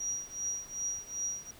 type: tone with tremolo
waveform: sine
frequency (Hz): 5750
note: F8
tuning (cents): +50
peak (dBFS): -30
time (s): 0-1.51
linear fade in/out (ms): 5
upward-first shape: triangle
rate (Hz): 2.6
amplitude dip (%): 95
effects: pink hiss -55 dBFS RMS until 1.59 s